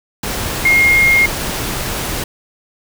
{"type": "tone in noise", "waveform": "sine", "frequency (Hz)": 2137, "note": "C7", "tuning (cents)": 36, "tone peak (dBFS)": -8, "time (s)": [0.65, 1.26], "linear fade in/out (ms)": 5, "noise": "pink", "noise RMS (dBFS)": -21, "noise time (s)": [0.23, 2.24], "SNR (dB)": 10, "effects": []}